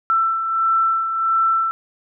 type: beating tone pair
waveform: sine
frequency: 1335 / 1336.5 Hz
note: E6 / E6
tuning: +22 / +23 cents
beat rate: 1.5 Hz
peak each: -16 / -25 dBFS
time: 0.1-1.71 s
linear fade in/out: 0 ms
effects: none